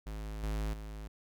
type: tone with level steps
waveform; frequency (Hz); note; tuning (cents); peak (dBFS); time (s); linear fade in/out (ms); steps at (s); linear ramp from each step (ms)
square; 52.9; G#1; +33; -39 / -33 / -42; 0.06-1.08; 10; 0.43 / 0.73; 5
effects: none